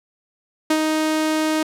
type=tone with ADSR envelope; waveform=sawtooth; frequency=312.1 Hz; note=D#4; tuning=5 cents sharp; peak=-10 dBFS; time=0.7-1.63 s; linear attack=6 ms; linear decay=62 ms; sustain=-4 dB; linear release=5 ms; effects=low-pass 12000 Hz 12 dB/octave